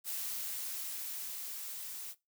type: noise with level ramp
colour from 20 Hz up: blue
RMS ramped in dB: -38 to -44 dBFS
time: 0.04-2.15 s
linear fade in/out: 50 ms
effects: noise-tail reverb RT60 0.2 s tail -18 dB re dry